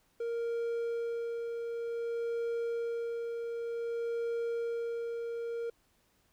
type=tone with tremolo; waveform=triangle; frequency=466.2 Hz; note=A#4; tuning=in tune; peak=-29 dBFS; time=0.2-5.7 s; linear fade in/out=5 ms; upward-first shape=sine; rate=0.54 Hz; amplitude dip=35%; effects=pink hiss -71 dBFS RMS until 6.32 s